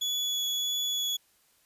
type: tone with vibrato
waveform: 35% pulse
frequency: 3397 Hz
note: G#7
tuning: 38 cents sharp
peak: -26 dBFS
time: 0.01-1.17 s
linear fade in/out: 10 ms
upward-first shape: triangle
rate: 1.6 Hz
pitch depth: 9 cents each way
effects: white hiss -66 dBFS RMS until 1.65 s + resampled to 32000 Hz